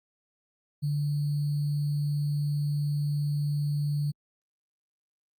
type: tone with sample-and-hold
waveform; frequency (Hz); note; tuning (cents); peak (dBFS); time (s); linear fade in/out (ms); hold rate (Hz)
sine; 146.2; D3; -7; -25; 0.82-4.12; 20; 4410
effects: Opus 48 kbps